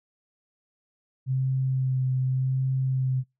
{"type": "tone with vibrato", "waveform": "sine", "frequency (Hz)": 130.7, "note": "C3", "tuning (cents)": -1, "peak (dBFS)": -22, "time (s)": [1.26, 3.24], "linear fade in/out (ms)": 50, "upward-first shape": "sine", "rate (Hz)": 0.86, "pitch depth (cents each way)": 16, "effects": ["noise-tail reverb RT60 0.2 s tail -23 dB re dry"]}